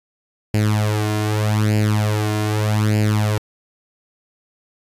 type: tone with flanger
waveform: sawtooth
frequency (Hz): 106.4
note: G#2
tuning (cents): +42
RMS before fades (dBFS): -18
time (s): 0.54-3.38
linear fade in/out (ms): 0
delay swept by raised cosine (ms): 0.41 to 2.91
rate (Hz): 0.82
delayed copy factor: +0.75
effects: resampled to 32000 Hz